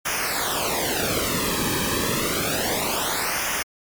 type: noise with flanger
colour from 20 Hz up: pink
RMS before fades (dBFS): -24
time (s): 0.05-3.63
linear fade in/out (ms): 10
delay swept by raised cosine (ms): 0.24 to 1.44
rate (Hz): 0.29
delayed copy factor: -0.85
effects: MP3 96 kbps